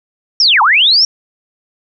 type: linear two-way sweep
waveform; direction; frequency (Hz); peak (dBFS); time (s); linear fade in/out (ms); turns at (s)
sine; down then up; 5650 to 807 to 5650; -6; 0.4-1.05; 2; 0.62
effects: none